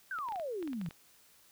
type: exponential sweep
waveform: sine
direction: down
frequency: 1599 to 155.6 Hz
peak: -35 dBFS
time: 0.11-0.89 s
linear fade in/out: 2 ms
type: clicks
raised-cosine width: 0.3 ms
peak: -32 dBFS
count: 11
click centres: 0.187 / 0.287 / 0.322 / 0.359 / 0.398 / 0.627 / 0.676 / 0.732 / 0.814 / 0.862 / 0.909 s
effects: white hiss -63 dBFS RMS until 1.51 s